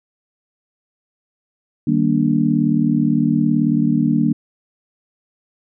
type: chord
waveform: sine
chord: Eb major seventh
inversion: none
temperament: just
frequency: 155.56 / 194.45 / 233.3 / 291.7 Hz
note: Eb3 / G3 / Bb3 / D4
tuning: 0 / -14 / +2 / -12 cents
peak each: -20 / -21 / -17 / -19 dBFS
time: 1.87-4.33 s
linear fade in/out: 5 ms
effects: none